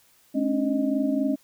sine tone cluster, 215 / 272.2 / 296.1 / 620 Hz, A3 / C#4 / D4 / D#5, -40 / -31 / +14 / -6 cents, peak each -30 / -23 / -29 / -31 dBFS, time 0.34-1.36 s, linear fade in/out 20 ms, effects white hiss -60 dBFS RMS until 1.43 s

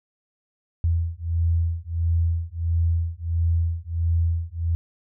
sine beating tone pair, 83 / 84.5 Hz, E2 / E2, +12 / +43 cents, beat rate 1.5 Hz, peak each -23 dBFS, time 0.84-4.75 s, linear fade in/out 0 ms, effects none

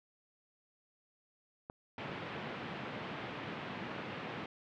clicks, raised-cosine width 1 ms, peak -30 / -34 dBFS, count 2, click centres 1.699 / 2.097 s
pink band-pass noise, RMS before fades -43 dBFS, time 1.98-4.46 s, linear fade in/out 2 ms, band 120 to 3100 Hz, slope 24 dB/octave
effects none

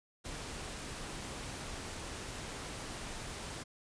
pink noise, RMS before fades -43 dBFS, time 0.24-3.64 s, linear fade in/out 20 ms, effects resampled to 22050 Hz

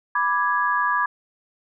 sine chord, G# diminished, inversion first, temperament equal, 987.8 / 1174.7 / 1661.2 Hz, B5 / D6 / G#6, 0 / 0 / 0 cents, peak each -23 dBFS, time 0.15-1.06 s, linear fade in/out 5 ms, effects none

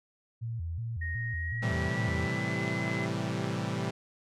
sine tone with vibrato, 98 Hz, G2, in tune, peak -32 dBFS, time 0.41-2.34 s, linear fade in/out 20 ms, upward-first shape square, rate 2.7 Hz, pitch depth 280 cents each way
sine tone with pitch glide, 1864.7 to 2033 Hz, A#6 to B6, 0 to +50 cents, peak -35 dBFS, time 1.01-3.06 s, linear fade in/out 10 ms, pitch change +150 cents, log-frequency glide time 1.27-2.66 s
sawtooth chord, A minor seventh, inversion none, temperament equal with one note detuned, 110 / 130.81 / 164.81 / 194.98 Hz, A2 / C3 / E3 / G3, 0 / 0 / 0 / -9 cents, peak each -32 dBFS, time 1.62-3.91 s, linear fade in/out 10 ms
effects low-pass 7000 Hz 12 dB/octave

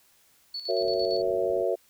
sine tone with tremolo, 4435 Hz, C#8, in tune, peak -31 dBFS, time 0.54-1.22 s, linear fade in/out 5 ms, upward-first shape square, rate 8.8 Hz, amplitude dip 60%
sine chord, F# dominant seventh, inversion none, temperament just, 370 / 462.5 / 555 / 666 Hz, F#4 / A#4 / C#5 / E5, 0 / -14 / +2 / +18 cents, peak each -29 dBFS, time 0.68-1.76 s, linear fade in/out 20 ms
white low-pass noise, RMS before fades -47 dBFS, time 0.8-1.64 s, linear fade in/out 5 ms, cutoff 600 Hz, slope 96 dB/octave
effects white hiss -62 dBFS RMS until 1.89 s

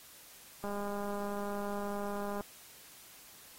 click train, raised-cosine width 1 ms, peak -26 dBFS, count 360, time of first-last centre 0.64-2.408 s, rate 203 Hz, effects white hiss -55 dBFS RMS until 3.58 s + AAC 48 kbps

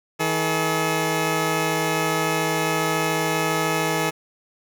10% pulse tone pair together, 160.1 / 427.4 Hz, D#3 / G#4, +50 / +50 cents, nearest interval octave + perfect fourth, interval 1700 cents, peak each -15 dBFS, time 0.19-4.11 s, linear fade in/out 20 ms, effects none

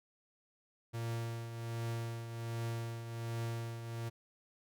45% pulse tone with tremolo, 115.8 Hz, A#2, 11 cents flat, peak -35 dBFS, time 0.93-4.1 s, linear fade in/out 20 ms, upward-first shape triangle, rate 1.3 Hz, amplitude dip 60%, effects none

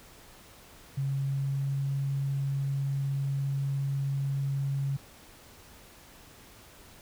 sine tone with pitch glide, 137 to 138.03 Hz, C#3 to C#3, -20 to -7 cents, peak -27 dBFS, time 0.97-4.97 s, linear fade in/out 10 ms, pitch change +13 cents, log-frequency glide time 1.12-1.82 s, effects pink hiss -53 dBFS RMS until 7.01 s

